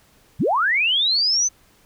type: linear sweep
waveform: sine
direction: up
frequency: 74.7 to 6210 Hz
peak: -16 dBFS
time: 0.39-1.49 s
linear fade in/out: 20 ms
effects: pink hiss -56 dBFS RMS until 1.85 s